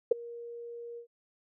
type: tone with ADSR envelope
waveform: sine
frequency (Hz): 471.3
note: A#4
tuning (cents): +19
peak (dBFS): -16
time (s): 0.11-1.07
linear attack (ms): 7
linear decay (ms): 11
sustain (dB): -24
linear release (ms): 95
effects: none